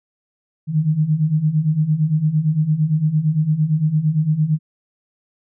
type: beating tone pair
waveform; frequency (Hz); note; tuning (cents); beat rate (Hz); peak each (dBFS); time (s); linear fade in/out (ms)
sine; 149.1 / 157.9; D3 / D#3; +27 / +26; 8.8; -20 / -16; 0.67-4.59; 50
effects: none